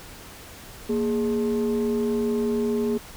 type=tone pair together; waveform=sine; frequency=232.9 / 415 Hz; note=A#3 / G#4; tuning=-1 / -1 cents; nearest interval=minor seventh; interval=1000 cents; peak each=-22 dBFS; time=0.89-2.98 s; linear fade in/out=10 ms; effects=tanh soft clip ceiling -18 dBFS + pink hiss -43 dBFS RMS until 3.16 s